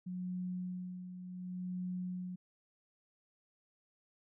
sine tone with tremolo, 181.6 Hz, F#3, 32 cents flat, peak -36 dBFS, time 0.06-2.36 s, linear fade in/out 10 ms, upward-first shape sine, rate 0.68 Hz, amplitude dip 60%, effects none

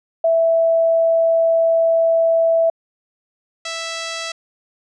sine / 5% pulse tone pair in turn, 659.3 / 659.3 Hz, E5 / E5, 0 / 0 cents, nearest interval unison, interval 0 cents, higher neither, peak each -12 / -12 dBFS, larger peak neither, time 0.24-2.7 / 3.65-4.32 s, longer first, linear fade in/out 5 ms, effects low-pass 6000 Hz 12 dB/octave

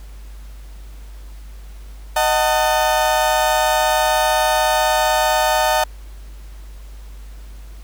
35% pulse chord, D# diminished, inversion none, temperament just, 622.3 / 746.7 / 896 Hz, D#5 / F#5 / A5, 0 / +16 / +31 cents, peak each -17 / -18 / -17 dBFS, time 2.16-5.84 s, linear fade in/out 5 ms, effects added 50 Hz sine -33 dBFS peak until 7.83 s + pink hiss -49 dBFS RMS until 7.83 s

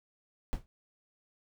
brown noise with exponential decay, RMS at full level -29 dBFS, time 0.53-0.66 s, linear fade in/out 0 ms, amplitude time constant 28 ms, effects none

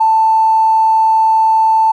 triangle tone with tanh clipping, 885 Hz, A5, 10 cents sharp, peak -7 dBFS, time 0-1.92 s, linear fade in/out 10 ms, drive 2 dB, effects none

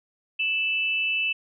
sine tone pair together, 2637 / 2969 Hz, E7 / F#7, 0 / +5 cents, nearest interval major second, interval 205 cents, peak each -23 / -30 dBFS, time 0.39-1.33 s, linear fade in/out 10 ms, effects none

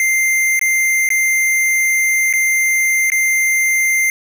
square tone with dropouts, 2093 Hz, C7, in tune, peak -13 dBFS, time 0-4.1 s, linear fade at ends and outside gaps 1 ms, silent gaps 0.593-0.613 / 1.09-1.103 / 2.328-2.336 / 3.101-3.119 s, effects none

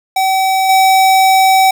square tone with level steps, 764 Hz, G5, 45 cents flat, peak -11 / -7 dBFS, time 0.16-1.71 s, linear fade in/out 5 ms, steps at 0.69 s, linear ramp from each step 5 ms, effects none

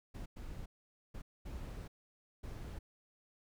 brown noise bursts at uneven times, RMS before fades -45 dBFS, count 5, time 0.14-0.26 / 0.36-0.66 / 1.14-1.22 / 1.45-1.88 / 2.43-2.79 s, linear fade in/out 10 ms, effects none

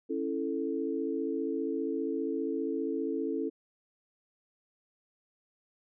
sine chord, A major, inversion first, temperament just, 275 / 330 / 440 Hz, C#4 / E4 / A4, -14 / +2 / 0 cents, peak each -34 dBFS, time 0.09-3.5 s, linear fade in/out 20 ms, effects none

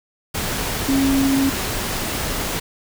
sine tone in noise, 271.4 Hz, C#4, 36 cents flat, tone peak -15 dBFS, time 0.88-1.5 s, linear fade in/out 10 ms, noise pink, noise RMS -24 dBFS, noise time 0.34-2.6 s, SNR +6 dB, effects none

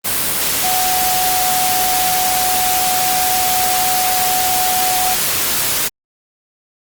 sine tone in noise, 740 Hz, F#5, in tune, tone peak -17 dBFS, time 0.63-5.15 s, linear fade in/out 20 ms, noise white, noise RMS -17 dBFS, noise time 0.04-5.89 s, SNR -3 dB, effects Opus 32 kbps

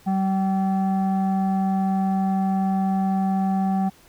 sine tone pair together, 192 / 768 Hz, G3 / G5, -36 / -36 cents, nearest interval 2 octaves, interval 2400 cents, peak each -18 / -23 dBFS, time 0.06-3.9 s, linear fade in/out 20 ms, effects tanh soft clip ceiling -16 dBFS + pink hiss -53 dBFS RMS until 4.08 s

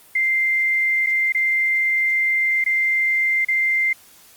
sine tone with dropouts, 2091 Hz, C7, 2 cents flat, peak -16 dBFS, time 0.15-3.93 s, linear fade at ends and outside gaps 5 ms, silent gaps 1.063-1.068 / 1.323-1.347 / 2.641-2.661 / 3.449-3.484 s, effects white hiss -49 dBFS RMS until 4.36 s + Opus 32 kbps

